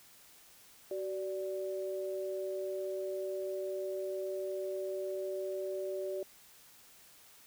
sine tone pair together, 377.8 / 584 Hz, F#4 / D5, +36 / -10 cents, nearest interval minor sixth, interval 754 cents, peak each -37 / -38 dBFS, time 0.91-6.23 s, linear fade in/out 2 ms, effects white hiss -59 dBFS RMS until 7.46 s

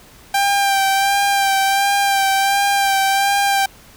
sawtooth tone with vibrato, 790 Hz, G5, 13 cents sharp, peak -10 dBFS, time 0.34-3.66 s, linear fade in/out 5 ms, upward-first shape sine, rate 1.4 Hz, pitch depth 26 cents each way, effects pink hiss -45 dBFS RMS until 3.96 s

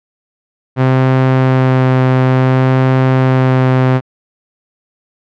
sawtooth tone with vibrato, 130 Hz, C3, 11 cents flat, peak -4 dBFS, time 0.76-4.01 s, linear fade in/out 50 ms, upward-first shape sine, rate 0.57 Hz, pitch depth 10 cents each way, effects low-pass 2000 Hz 12 dB/octave

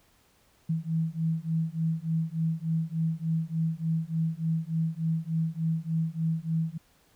sine beating tone pair, 160.5 / 163.9 Hz, E3 / E3, -46 / -10 cents, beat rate 3.4 Hz, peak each -29 dBFS, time 0.69-6.78 s, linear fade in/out 10 ms, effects pink hiss -64 dBFS RMS until 7.15 s

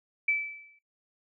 sine tone with exponential decay, 2314 Hz, D7, 26 cents flat, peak -21 dBFS, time 0.28-0.79 s, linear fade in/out 5 ms, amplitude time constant 110 ms, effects noise-tail reverb RT60 0.1 s tail -17 dB re dry

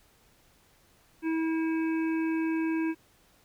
harmonic tone, 323.2 Hz, E4, 34 cents flat, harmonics 1 / 3 / 5 / 7 / 8, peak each -26 / -41 / -41 / -45 / -44 dBFS, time 1.22-2.95 s, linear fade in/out 50 ms, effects pink hiss -63 dBFS RMS until 3.44 s

